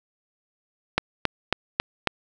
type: click train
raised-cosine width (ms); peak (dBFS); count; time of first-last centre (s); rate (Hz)
0.3; -3; 5; 0.98-2.073; 3.66
effects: none